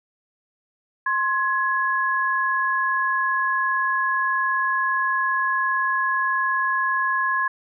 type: tone pair together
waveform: sine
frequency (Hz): 1058 / 1679.5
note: C6 / G#6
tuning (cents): +19 / +19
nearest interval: minor sixth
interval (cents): 800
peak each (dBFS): -22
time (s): 1.06-7.48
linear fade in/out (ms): 5
effects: none